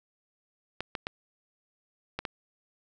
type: clicks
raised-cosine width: 0.3 ms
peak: -16 dBFS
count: 5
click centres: 0.806 / 0.952 / 1.069 / 2.19 / 2.252 s
effects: none